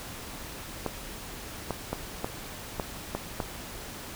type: clicks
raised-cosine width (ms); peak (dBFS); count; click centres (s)
1; -15; 7; 0.863 / 1.707 / 1.93 / 2.245 / 2.798 / 3.15 / 3.402
effects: pink hiss -41 dBFS RMS until 4.15 s